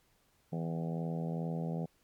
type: harmonic tone with a mistuned harmonic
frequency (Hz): 82.41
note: E2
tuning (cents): 0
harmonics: 2 / 3 / 4 / 5 / 6 / 7 / 8 / 9 / 10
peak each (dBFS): -34 / -43 / -51 / -46 / -45 / -49 / -49 / -49 / -56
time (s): 0.52-1.86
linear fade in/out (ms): 10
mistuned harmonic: 10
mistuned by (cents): -19
effects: pink hiss -71 dBFS RMS until 2.03 s + MP3 96 kbps